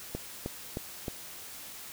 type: click train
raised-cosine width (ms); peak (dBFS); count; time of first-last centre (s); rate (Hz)
2; -20; 4; 0.15-1.082; 3.22
effects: white hiss -45 dBFS RMS until 1.92 s